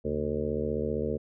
harmonic tone with a mistuned harmonic, 75.4 Hz, D2, 46 cents sharp, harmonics 1 / 2 / 3 / 4 / 5 / 6 / 7 / 8, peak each -37 / -38 / -34 / -41 / -35 / -32 / -36 / -43 dBFS, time 0.04-1.18 s, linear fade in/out 20 ms, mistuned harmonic 2, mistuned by -120 cents, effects none

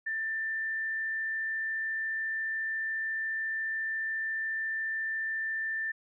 sine tone with frequency modulation, 1780 Hz, A6, 20 cents sharp, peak -30 dBFS, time 0.06-5.92 s, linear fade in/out 10 ms, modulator 65.8 Hz, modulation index 0.21, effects none

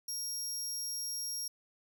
25% pulse tone, 5600 Hz, F8, 4 cents sharp, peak -31 dBFS, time 0.08-1.48 s, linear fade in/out 5 ms, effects none

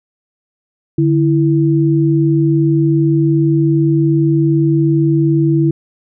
sine tone pair together, 146.7 / 329.3 Hz, D3 / E4, -2 / -2 cents, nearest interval octave + major second, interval 1400 cents, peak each -12 dBFS, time 0.98-5.71 s, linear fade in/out 5 ms, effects none

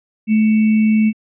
sine tone with sample-and-hold, 217.1 Hz, A3, 23 cents flat, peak -10 dBFS, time 0.27-1.13 s, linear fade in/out 50 ms, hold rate 2450 Hz, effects resampled to 8000 Hz

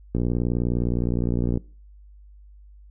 click train, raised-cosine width 3 ms, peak -11 dBFS, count 86, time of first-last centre 0.15-1.574 s, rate 59.7 Hz, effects noise-tail reverb RT60 0.4 s tail -24 dB re dry + added 50 Hz sine -45 dBFS peak until 2.9 s

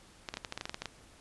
clicks, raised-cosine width 0.2 ms, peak -19 dBFS, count 12, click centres 0.288 / 0.34 / 0.371 / 0.448 / 0.524 / 0.576 / 0.611 / 0.655 / 0.695 / 0.744 / 0.82 / 0.857 s, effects pink hiss -58 dBFS RMS until 1.2 s + resampled to 24000 Hz

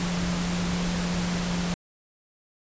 sine tone in noise, 175.8 Hz, F3, 12 cents sharp, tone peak -26 dBFS, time 0-1.74 s, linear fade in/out 0 ms, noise pink, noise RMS -31 dBFS, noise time 0-1.74 s, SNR +2 dB, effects resampled to 16000 Hz

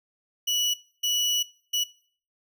30% pulse tone bursts at uneven times, 2942 Hz, F#7, 11 cents flat, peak -20 dBFS, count 3, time 0.47-0.74 / 1.03-1.43 / 1.73-1.84 s, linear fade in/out 10 ms, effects noise-tail reverb RT60 0.5 s tail -21 dB re dry

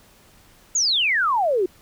sine exponential sweep, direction down, 7030 to 346.8 Hz, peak -17 dBFS, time 0.75-1.66 s, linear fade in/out 5 ms, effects pink hiss -53 dBFS RMS until 1.81 s

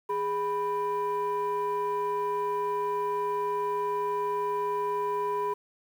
sine tone pair together, 412.1 / 988 Hz, G#4 / B5, -13 / 0 cents, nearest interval octave + minor third, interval 1513 cents, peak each -28 / -27 dBFS, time 0.09-5.54 s, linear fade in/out 10 ms, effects tanh soft clip ceiling -23 dBFS + 9-bit

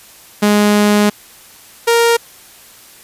sawtooth tone pair in turn, 207.7 / 466.3 Hz, G#3 / A#4, 0 / +1 cents, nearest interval octave + major second, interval 1401 cents, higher second, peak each -5 dBFS, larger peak neither, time 0.42-1.1 / 1.87-2.17 s, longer first, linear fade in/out 10 ms, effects white hiss -41 dBFS RMS until 3.03 s + resampled to 32000 Hz

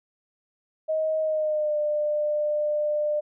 sine tone with pitch glide, 629 to 598.5 Hz, D#5 to D5, +19 to +33 cents, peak -22 dBFS, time 0.88-3.21 s, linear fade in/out 20 ms, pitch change -86 cents, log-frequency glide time 1.21-1.76 s, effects none

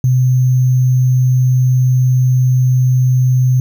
sine tone with sample-and-hold, 127.1 Hz, C3, 50 cents flat, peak -8 dBFS, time 0.04-3.6 s, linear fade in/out 2 ms, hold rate 6300 Hz, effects none

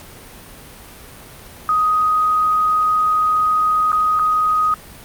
sine tone with dropouts, 1251 Hz, D#6, 9 cents sharp, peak -13 dBFS, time 1.69-4.74 s, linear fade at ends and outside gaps 1 ms, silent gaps 3.919-3.929 / 4.191-4.195 s, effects pink hiss -39 dBFS RMS until 5.04 s + Opus 48 kbps

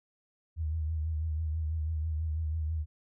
sine tone with vibrato, 78.8 Hz, D#2, 23 cents sharp, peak -29 dBFS, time 0.56-2.86 s, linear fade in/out 50 ms, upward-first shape triangle, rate 6.1 Hz, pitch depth 69 cents each way, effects none

